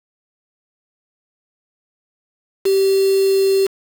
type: tone with quantisation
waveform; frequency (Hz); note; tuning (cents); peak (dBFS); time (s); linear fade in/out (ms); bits
sine; 388.6; G4; -15; -12; 2.65-3.67; 10; 4
effects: none